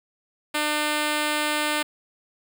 5% pulse tone, 300 Hz, D4, 37 cents sharp, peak -11 dBFS, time 0.54-1.83 s, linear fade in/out 10 ms, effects none

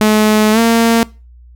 sawtooth tone with pitch glide, 214.3 to 229.7 Hz, A3 to A#3, -45 to -25 cents, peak -4 dBFS, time 0.01-1.03 s, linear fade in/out 0 ms, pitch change +120 cents, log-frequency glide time 0.52-0.59 s, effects noise-tail reverb RT60 0.3 s tail -22 dB re dry + added 60 Hz sine -37 dBFS peak until 1.55 s

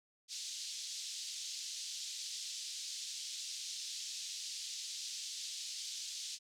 pink band-pass noise, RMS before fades -44 dBFS, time 0.28-6.39 s, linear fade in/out 50 ms, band 3700 to 7200 Hz, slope 24 dB/octave, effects none

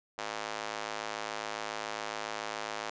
square tone with high-pass filter, 53.6 Hz, A1, 45 cents flat, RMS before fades -38 dBFS, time 0.18-2.9 s, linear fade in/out 5 ms, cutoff 700 Hz, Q 0.9, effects resampled to 16000 Hz

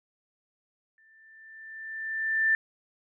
sine tone with exponential growth, 1777 Hz, A6, 17 cents sharp, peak -19 dBFS, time 0.98-2.55 s, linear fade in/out 1 ms, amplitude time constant 340 ms, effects none

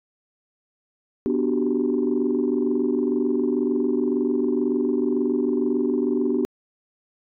sine chord, G major seventh, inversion first, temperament equal, 246.9 / 293.7 / 370 / 392 Hz, B3 / D4 / F#4 / G4, 0 / 0 / 0 / 0 cents, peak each -23 / -24 / -25 / -25 dBFS, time 1.26-6.45 s, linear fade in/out 0 ms, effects tanh soft clip ceiling -12 dBFS

